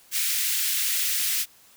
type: high-pass noise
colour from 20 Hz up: white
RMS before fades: -25 dBFS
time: 0.11-1.46 s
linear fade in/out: 50 ms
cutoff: 1800 Hz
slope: 24 dB/octave
effects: white hiss -55 dBFS RMS until 1.76 s